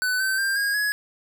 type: tone with pitch steps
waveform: square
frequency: 1500 / 1543.1 / 1587.4 / 1632.9 / 1679.8 Hz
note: F#6 / G6 / G6 / G#6 / G#6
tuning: +23 / -28 / +21 / -30 / +19 cents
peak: -22 dBFS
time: 0.02-0.92 s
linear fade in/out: 0 ms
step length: 180 ms
effects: none